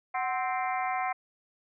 harmonic tone with a mistuned harmonic, 261.6 Hz, C4, in tune, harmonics 3 / 4 / 5 / 6 / 7 / 8 / 9, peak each -30 / -34 / -39 / -44 / -43 / -37 / -43 dBFS, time 0.14-1.13 s, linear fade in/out 10 ms, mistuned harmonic 3, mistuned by -84 cents, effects none

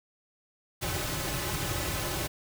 pink noise with comb filter, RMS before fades -32 dBFS, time 0.81-2.28 s, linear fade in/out 20 ms, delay 4.3 ms, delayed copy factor -0.75, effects none

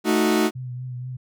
40% pulse chord, D# diminished, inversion second, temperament equal with one note detuned, 220 / 311.1 / 367.4 Hz, A3 / D#4 / F#4, 0 / 0 / -12 cents, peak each -21 dBFS, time 0.04-0.51 s, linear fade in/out 50 ms
sine tone with vibrato, 125.8 Hz, B2, 32 cents sharp, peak -29 dBFS, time 0.55-1.17 s, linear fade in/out 10 ms, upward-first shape triangle, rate 4.2 Hz, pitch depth 41 cents each way
effects none

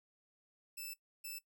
5% pulse tone bursts at uneven times, 2637 Hz, E7, in tune, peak -34 dBFS, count 2, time 0.77-0.94 / 1.24-1.39 s, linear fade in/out 10 ms, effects noise-tail reverb RT60 0.1 s tail -18 dB re dry

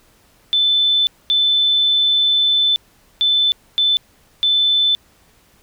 sine tone bursts at uneven times, 3520 Hz, A7, in tune, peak -12 dBFS, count 5, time 0.53-1.07 / 1.3-2.76 / 3.21-3.52 / 3.78-3.97 / 4.43-4.95 s, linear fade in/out 0 ms, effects pink hiss -54 dBFS RMS until 5.62 s

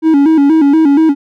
triangle tone with vibrato, 300 Hz, D4, 37 cents sharp, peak -3 dBFS, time 0.02-1.15 s, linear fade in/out 50 ms, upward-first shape square, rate 4.2 Hz, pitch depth 110 cents each way, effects none

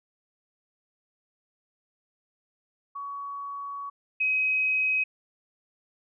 sine tone pair in turn, 1125 / 2533 Hz, C#6 / D#7, +25 / +30 cents, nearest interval octave + major second, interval 1405 cents, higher second, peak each -33 / -22 dBFS, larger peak second, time 2.95-3.9 / 4.2-5.04 s, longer first, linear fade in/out 10 ms, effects none

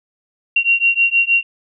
sine beating tone pair, 2750 / 2756.4 Hz, F7 / F7, -27 / -23 cents, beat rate 6.4 Hz, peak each -15 dBFS, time 0.56-1.43 s, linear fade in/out 5 ms, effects none

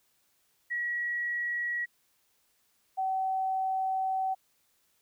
sine tone pair in turn, 1918 / 761.2 Hz, A#6 / F#5, +49 / +49 cents, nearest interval octave + major third, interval 1600 cents, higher first, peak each -29 / -27 dBFS, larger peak second, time 0.7-1.86 / 2.97-4.35 s, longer second, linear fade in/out 20 ms, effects white hiss -71 dBFS RMS until 5.01 s

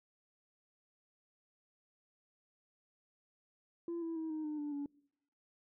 sine tone with pitch steps, 339.6 / 329.9 / 320.5 / 311.4 / 302.5 / 293.9 / 285.6 Hz, F4 / E4 / E4 / D#4 / D#4 / D4 / D4, -48 / +1 / -49 / +2 / -49 / +1 / -48 cents, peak -35 dBFS, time 3.88-4.86 s, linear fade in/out 2 ms, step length 140 ms, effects noise-tail reverb RT60 0.8 s tail -26 dB re dry + tanh soft clip ceiling -35 dBFS

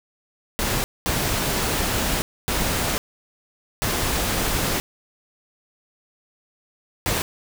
pink noise bursts at uneven times, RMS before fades -23 dBFS, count 5, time 0.59-0.84 / 1.06-2.22 / 2.48-2.98 / 3.82-4.8 / 7.06-7.22 s, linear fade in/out 0 ms, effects none

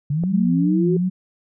sine linear sweep, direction up, 138 to 379.2 Hz, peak -18 dBFS, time 0.1-0.97 s, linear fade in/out 5 ms
click, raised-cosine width 2 ms, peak -16 dBFS, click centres 0.237 s
sine tone with vibrato, 176.8 Hz, F3, 22 cents sharp, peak -17 dBFS, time 0.31-1.1 s, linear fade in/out 20 ms, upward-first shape sine, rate 2.9 Hz, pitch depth 83 cents each way
effects none

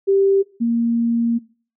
sine tone pair in turn, 392 / 233.1 Hz, G4 / A#3, 0 / 0 cents, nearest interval major sixth, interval 900 cents, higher first, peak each -12 / -15 dBFS, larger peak first, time 0.07-0.43 / 0.6-1.39 s, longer second, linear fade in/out 20 ms, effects noise-tail reverb RT60 0.4 s tail -20 dB re dry

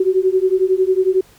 sine beating tone pair, 370 / 381 Hz, F#4 / G4, 0 / -49 cents, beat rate 11 Hz, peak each -15 dBFS, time 0-1.21 s, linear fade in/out 5 ms, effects pink hiss -49 dBFS RMS until 1.38 s + MP3 96 kbps

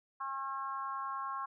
harmonic tone, 270.5 Hz, C#4, 42 cents flat, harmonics 3 / 4 / 5 / 6, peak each -46 / -37 / -44 / -52 dBFS, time 0.2-1.46 s, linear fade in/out 10 ms, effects none

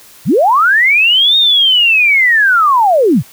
sine linear two-way sweep, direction up then down, 91.5 to 3729 to 91.5 Hz, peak -6 dBFS, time 0.25-3.23 s, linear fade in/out 50 ms, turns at 1.37 s, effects white hiss -40 dBFS RMS until 3.32 s

